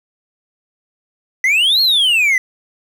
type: exponential two-way sweep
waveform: triangle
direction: up then down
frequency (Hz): 1975.5 to 4350 to 1975.5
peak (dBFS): -9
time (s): 1.44-2.38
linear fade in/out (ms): 2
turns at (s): 1.81
effects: 7-bit